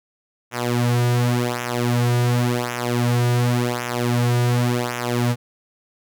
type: tone with flanger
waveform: sawtooth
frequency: 121.3 Hz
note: B2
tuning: 31 cents flat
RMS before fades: -20 dBFS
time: 0.51-5.36 s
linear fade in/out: 50 ms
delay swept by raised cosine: 0.22 to 3.72 ms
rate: 0.9 Hz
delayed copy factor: -0.85
effects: none